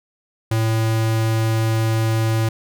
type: tone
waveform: square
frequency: 111.8 Hz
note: A2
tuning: 28 cents sharp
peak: -17 dBFS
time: 0.51-2.49 s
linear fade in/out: 5 ms
effects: none